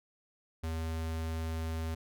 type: tone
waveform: square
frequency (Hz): 80.9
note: E2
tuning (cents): -32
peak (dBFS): -34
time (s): 0.63-1.95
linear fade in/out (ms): 10
effects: none